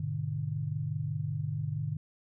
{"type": "chord", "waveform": "sine", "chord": "G# diminished", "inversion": "none", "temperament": "just", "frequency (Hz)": [103.83, 124.59, 149.51], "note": ["G#2", "B2", "D3"], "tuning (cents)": [0, 16, 31], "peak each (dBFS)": [-36, -37, -33], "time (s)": [0, 1.97], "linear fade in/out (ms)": 5, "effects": []}